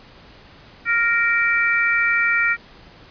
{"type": "harmonic tone", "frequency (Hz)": 466.2, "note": "A#4", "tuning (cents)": 0, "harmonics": [3, 4, 5], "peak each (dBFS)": [-20, -20, -20], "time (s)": [0.85, 2.57], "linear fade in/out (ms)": 50, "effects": ["pink hiss -46 dBFS RMS until 3.1 s", "resampled to 11025 Hz"]}